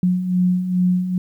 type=beating tone pair; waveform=sine; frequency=179.3 / 181.7 Hz; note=F3 / F#3; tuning=+46 / -31 cents; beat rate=2.4 Hz; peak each=-23 / -16 dBFS; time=0.03-1.18 s; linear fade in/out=2 ms; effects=9-bit